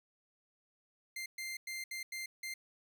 sawtooth tone bursts at uneven times, 2093 Hz, C7, in tune, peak -36 dBFS, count 6, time 1.16-1.26 / 1.38-1.57 / 1.67-1.84 / 1.91-2.03 / 2.12-2.26 / 2.43-2.54 s, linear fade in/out 5 ms, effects none

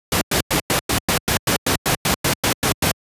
pink noise bursts, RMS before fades -17 dBFS, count 15, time 0.12-2.915 s, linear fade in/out 2 ms, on 93 ms, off 100 ms, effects high-pass 80 Hz 12 dB/octave + resampled to 32000 Hz

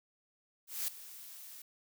blue noise with ADSR envelope, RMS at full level -34 dBFS, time 0.67-1.62 s, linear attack 210 ms, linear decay 4 ms, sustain -16 dB, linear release 3 ms, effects none

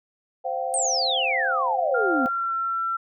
sine chord, C suspended fourth, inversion none, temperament equal with one note detuned, 523.3 / 698.5 / 773.2 Hz, C5 / F5 / G5, 0 / 0 / -24 cents, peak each -29 dBFS, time 0.44-2.29 s, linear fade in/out 20 ms
sine exponential sweep, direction down, 8870 to 241.8 Hz, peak -22 dBFS, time 0.74-2.26 s, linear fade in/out 0 ms
sine tone with pitch glide, 1400 to 1350.7 Hz, F6 to E6, +4 to +42 cents, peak -23 dBFS, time 1.94-2.97 s, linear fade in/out 10 ms, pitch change -62 cents, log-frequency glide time 2.06-2.54 s
effects none

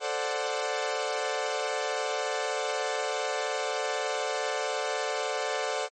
sawtooth chord, D dominant seventh, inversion second, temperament equal, 440 / 523.3 / 587.3 / 740 Hz, A4 / C5 / D5 / F#5, 0 / 0 / 0 / 0 cents, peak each -30 dBFS, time 0-5.89 s, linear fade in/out 50 ms, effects MP3 32 kbps

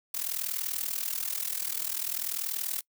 blue noise with amplitude modulation, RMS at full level -29 dBFS, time 0.14-2.81 s, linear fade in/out 5 ms, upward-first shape sine, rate 40.5 Hz, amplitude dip 85%, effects noise-tail reverb RT60 0.1 s tail -24 dB re dry

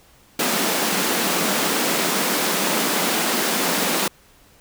pink high-pass noise, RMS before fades -21 dBFS, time 0.39-4.08 s, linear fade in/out 5 ms, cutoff 180 Hz, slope 48 dB/octave, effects pink hiss -53 dBFS RMS until 4.6 s

